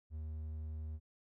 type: tone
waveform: triangle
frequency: 77.78 Hz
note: D#2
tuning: in tune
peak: -38 dBFS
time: 0.1-1 s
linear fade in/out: 50 ms
effects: none